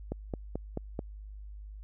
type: click train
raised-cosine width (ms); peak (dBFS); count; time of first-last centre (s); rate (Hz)
2; -20; 5; 0.12-0.991; 4.59
effects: added 51 Hz sine -42 dBFS peak until 1.83 s